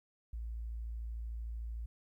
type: tone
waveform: sine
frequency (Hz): 56.7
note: A#1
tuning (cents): -47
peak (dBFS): -38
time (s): 0.33-1.86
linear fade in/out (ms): 5
effects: 13-bit